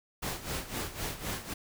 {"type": "noise with tremolo", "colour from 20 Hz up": "pink", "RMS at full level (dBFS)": -34, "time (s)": [0.22, 1.54], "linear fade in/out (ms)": 10, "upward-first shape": "sine", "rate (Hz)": 3.9, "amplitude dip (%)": 75, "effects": []}